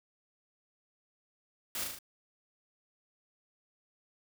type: noise with echo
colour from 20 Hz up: white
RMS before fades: -37 dBFS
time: 1.75-1.84 s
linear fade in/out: 2 ms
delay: 37 ms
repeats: 4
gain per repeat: -3 dB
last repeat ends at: 1.988 s
effects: none